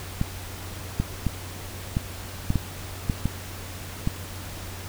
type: clicks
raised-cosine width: 5 ms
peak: -10 dBFS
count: 9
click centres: 0.214 / 1 / 1.267 / 1.969 / 2.504 / 2.557 / 3.098 / 3.256 / 4.074 s
effects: added 92 Hz sine -38 dBFS peak until 4.88 s + pink hiss -39 dBFS RMS until 4.88 s